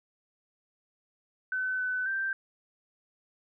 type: tone with pitch steps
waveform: sine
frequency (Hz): 1516 / 1506 / 1568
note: F#6 / F#6 / G6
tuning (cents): +42 / +30 / 0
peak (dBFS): -28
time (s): 1.52-2.33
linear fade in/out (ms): 2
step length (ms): 270
effects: none